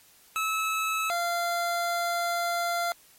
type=tone pair in turn; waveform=25% pulse; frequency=1300 / 691 Hz; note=E6 / F5; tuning=-24 / -19 cents; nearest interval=major seventh; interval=1095 cents; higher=first; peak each=-22 dBFS; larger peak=neither; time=0.36-1.1 / 1.1-2.92 s; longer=second; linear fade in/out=0 ms; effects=white hiss -57 dBFS RMS until 3.18 s + MP3 64 kbps